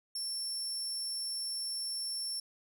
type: tone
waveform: 30% pulse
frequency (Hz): 5420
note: E8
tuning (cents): +47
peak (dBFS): -31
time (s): 0.15-2.4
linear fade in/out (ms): 5
effects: none